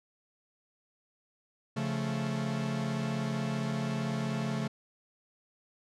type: chord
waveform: 45% pulse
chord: Db augmented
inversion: none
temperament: equal with one note detuned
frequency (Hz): 139.07 / 174.61 / 220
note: Db3 / F3 / A3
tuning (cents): +6 / 0 / 0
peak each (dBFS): -34 / -38 / -34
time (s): 1.76-4.68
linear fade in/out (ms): 10
effects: low-pass 7000 Hz 12 dB/octave